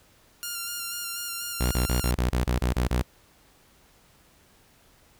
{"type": "tone with vibrato", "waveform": "5% pulse", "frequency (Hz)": 1396.9, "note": "F6", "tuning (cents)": 0, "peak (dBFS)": -20, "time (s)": [0.43, 2.11], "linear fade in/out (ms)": 0, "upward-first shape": "square", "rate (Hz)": 4.1, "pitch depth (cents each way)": 18}
{"type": "tone bursts", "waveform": "sawtooth", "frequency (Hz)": 61.5, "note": "B1", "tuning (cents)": -7, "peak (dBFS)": -18, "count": 10, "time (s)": [1.6, 3.025], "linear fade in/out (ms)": 10, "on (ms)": 120, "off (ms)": 25}
{"effects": ["pink hiss -59 dBFS RMS until 5.19 s"]}